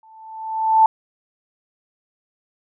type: tone with exponential growth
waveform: sine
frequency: 883 Hz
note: A5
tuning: 6 cents sharp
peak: -7 dBFS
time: 0.03-0.86 s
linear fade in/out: 2 ms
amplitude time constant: 180 ms
effects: none